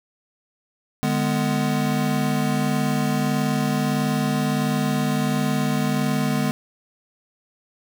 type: chord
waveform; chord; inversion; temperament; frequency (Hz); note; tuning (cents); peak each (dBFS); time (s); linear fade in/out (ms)
square; G# diminished; second; just; 149.51 / 207.7 / 249.2; D3 / G#3 / B3; +31 / 0 / +16; -25; 1.03-6.51; 0
effects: none